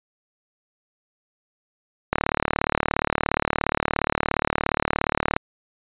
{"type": "click train", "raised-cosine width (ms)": 0.5, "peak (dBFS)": -4, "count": 121, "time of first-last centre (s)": [2.13, 5.365], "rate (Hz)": 37.1, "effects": ["resampled to 8000 Hz"]}